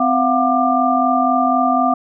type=tone cluster; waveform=sine; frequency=257.4 / 689 / 733 / 1191 Hz; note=C4 / F5 / F#5 / D6; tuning=-28 / -24 / -16 / +24 cents; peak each=-18 dBFS; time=0-1.94 s; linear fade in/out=5 ms; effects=none